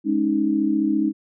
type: chord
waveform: sine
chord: Ab suspended fourth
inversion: none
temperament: just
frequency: 207.7 / 276.9 / 311.5 Hz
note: Ab3 / Db4 / Eb4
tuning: 0 / -2 / +2 cents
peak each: -24 / -23 / -20 dBFS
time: 0.04-1.13 s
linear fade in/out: 50 ms
effects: none